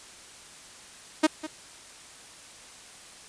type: tone with echo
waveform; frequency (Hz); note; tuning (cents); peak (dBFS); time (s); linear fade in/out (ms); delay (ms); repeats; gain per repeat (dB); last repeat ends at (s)
sawtooth; 311.1; D#4; 0; -13; 1.23-1.27; 10; 200; 1; -15; 1.47
effects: white hiss -48 dBFS RMS until 3.28 s + resampled to 22050 Hz